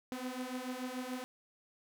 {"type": "beating tone pair", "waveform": "sawtooth", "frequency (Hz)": [249.9, 256.8], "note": ["B3", "C4"], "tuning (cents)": [21, -32], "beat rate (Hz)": 6.9, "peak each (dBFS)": [-38, -37], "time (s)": [0.12, 1.24], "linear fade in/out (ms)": 0, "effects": []}